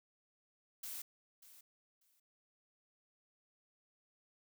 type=noise with echo; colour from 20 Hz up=blue; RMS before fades=-45 dBFS; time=0.83-1.02 s; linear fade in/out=5 ms; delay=590 ms; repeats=2; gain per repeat=-15 dB; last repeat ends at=2.2 s; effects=none